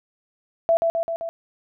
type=tone with echo; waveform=sine; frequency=666 Hz; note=E5; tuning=18 cents sharp; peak=-14 dBFS; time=0.69-0.77 s; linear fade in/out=0 ms; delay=130 ms; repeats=4; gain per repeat=-3 dB; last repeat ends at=1.29 s; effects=none

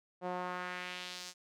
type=tone with band-pass filter sweep; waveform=sawtooth; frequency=180.3 Hz; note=F#3; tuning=45 cents flat; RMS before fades=-41 dBFS; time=0.21-1.34 s; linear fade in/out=50 ms; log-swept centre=630 to 6300 Hz; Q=1.5; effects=none

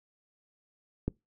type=click; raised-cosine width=3 ms; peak=-16 dBFS; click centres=1.08 s; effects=noise-tail reverb RT60 0.2 s tail -24 dB re dry

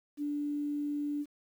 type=tone with quantisation; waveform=sine; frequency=291.9 Hz; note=D4; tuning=10 cents flat; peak=-31 dBFS; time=0.17-1.26 s; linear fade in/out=50 ms; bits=10; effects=none

